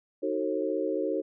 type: chord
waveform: sine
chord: D# diminished seventh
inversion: none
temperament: just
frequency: 311.1 / 373.4 / 448 / 537.6 Hz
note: D#4 / F#4 / A4 / C5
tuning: 0 / +16 / +31 / +47 cents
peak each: -32 dBFS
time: 0.22-1.22 s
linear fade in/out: 20 ms
effects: none